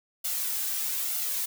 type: noise with flanger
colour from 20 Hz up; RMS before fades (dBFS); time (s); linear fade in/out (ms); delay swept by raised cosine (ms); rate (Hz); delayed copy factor
blue; -30; 0.24-1.46; 10; 1.4 to 2.6; 1.1; +0.5
effects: none